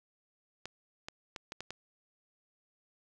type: clicks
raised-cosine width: 0.2 ms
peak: -23 dBFS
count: 6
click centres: 0.656 / 1.085 / 1.362 / 1.521 / 1.606 / 1.706 s
effects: none